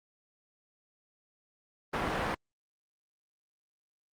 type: low-pass noise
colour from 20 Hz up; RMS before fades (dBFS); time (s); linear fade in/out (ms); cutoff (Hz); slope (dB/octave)
white; -32; 1.93-2.35; 10; 1400; 12
effects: Opus 32 kbps